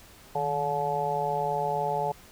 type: harmonic tone with a mistuned harmonic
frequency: 143.7 Hz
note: D3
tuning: 37 cents flat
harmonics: 1 / 3 / 4 / 5 / 6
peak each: -37 / -33 / -33 / -31 / -29 dBFS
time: 0.35-2.12 s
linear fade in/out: 5 ms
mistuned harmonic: 1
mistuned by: +140 cents
effects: pink hiss -52 dBFS RMS until 2.31 s